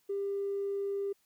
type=tone with tanh clipping; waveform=triangle; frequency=398.3 Hz; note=G4; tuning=28 cents sharp; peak=-31 dBFS; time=0.09-1.13 s; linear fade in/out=10 ms; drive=4 dB; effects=white hiss -72 dBFS RMS until 1.25 s